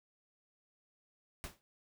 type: noise with exponential decay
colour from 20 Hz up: pink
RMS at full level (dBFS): -41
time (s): 1.44-1.61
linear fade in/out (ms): 0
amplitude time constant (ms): 35
effects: none